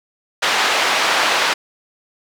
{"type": "band-pass noise", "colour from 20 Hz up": "pink", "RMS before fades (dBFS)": -17, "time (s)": [0.42, 1.54], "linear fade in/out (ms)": 10, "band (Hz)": [760, 4300], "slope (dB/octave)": 12, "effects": []}